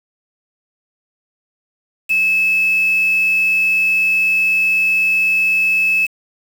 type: tone with quantisation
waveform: sine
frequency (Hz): 2604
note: E7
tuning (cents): -22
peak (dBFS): -12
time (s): 2.09-6.07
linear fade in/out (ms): 20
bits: 5
effects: none